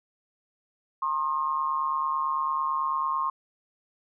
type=tone with amplitude modulation; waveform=sine; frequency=1071 Hz; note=C6; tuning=40 cents sharp; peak=-21 dBFS; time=1.02-3.3 s; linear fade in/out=5 ms; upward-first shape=sine; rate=149 Hz; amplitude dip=75%; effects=none